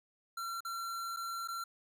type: tone with dropouts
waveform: square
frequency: 1363 Hz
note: F6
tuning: 43 cents flat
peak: -38 dBFS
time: 0.37-1.64 s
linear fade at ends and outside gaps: 5 ms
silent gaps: 0.606-0.649 / 1.164-1.169 / 1.476-1.484 s
effects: none